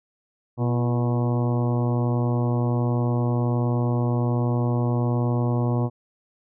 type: harmonic tone with a mistuned harmonic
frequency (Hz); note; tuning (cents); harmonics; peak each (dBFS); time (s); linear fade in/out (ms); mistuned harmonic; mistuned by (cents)
121.3; B2; -31; 1 / 2 / 3 / 4 / 5 / 6 / 7 / 8 / 9; -21 / -27 / -31 / -33 / -35 / -37 / -38 / -39 / -40; 0.57-5.9; 50; 3; -52
effects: none